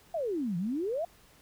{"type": "exponential two-way sweep", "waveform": "sine", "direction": "down then up", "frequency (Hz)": [708, 164.81, 708], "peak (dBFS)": -29, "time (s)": [0.14, 1.05], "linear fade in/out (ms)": 5, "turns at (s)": 0.57, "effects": ["pink hiss -60 dBFS RMS until 1.41 s"]}